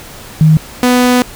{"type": "tone pair in turn", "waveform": ["sine", "sawtooth"], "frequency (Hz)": [156.4, 248.3], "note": ["D#3", "B3"], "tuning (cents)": [9, 9], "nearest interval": "minor sixth", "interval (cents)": 800, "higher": "second", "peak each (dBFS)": -3, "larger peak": "neither", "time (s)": [[0.41, 0.57], [0.83, 1.22]], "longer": "second", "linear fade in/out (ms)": 0, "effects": ["pink hiss -32 dBFS RMS until 1.35 s"]}